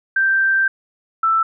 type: tone pair in turn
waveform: sine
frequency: 1568 / 1326.2 Hz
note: G6 / E6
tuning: 0 / +10 cents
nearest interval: minor third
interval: 290 cents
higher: first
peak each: -13 dBFS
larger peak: neither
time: 0.16-0.68 / 1.23-1.43 s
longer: first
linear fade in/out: 5 ms
effects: none